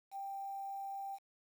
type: tone with quantisation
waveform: sine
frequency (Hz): 787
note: G5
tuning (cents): +7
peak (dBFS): -40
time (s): 0.11-1.19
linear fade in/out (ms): 50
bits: 10
effects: none